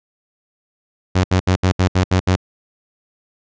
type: tone bursts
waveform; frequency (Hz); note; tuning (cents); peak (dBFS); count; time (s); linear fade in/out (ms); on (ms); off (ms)
sawtooth; 92.5; F#2; 0; -8; 8; 1.15-2.361; 10; 91; 69
effects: resampled to 16000 Hz